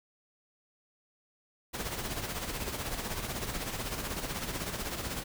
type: noise with tremolo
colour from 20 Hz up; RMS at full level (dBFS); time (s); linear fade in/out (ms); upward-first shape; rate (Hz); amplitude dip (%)
pink; -34; 1.73-5.24; 20; sine; 16; 55
effects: none